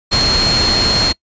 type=tone in noise; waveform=sine; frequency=4242 Hz; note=C8; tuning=23 cents sharp; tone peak=-13 dBFS; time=0.11-1.13 s; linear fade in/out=20 ms; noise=pink; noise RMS=-17 dBFS; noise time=0.11-1.13 s; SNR=+1 dB; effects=noise-tail reverb RT60 0.1 s tail -25 dB re dry + resampled to 16000 Hz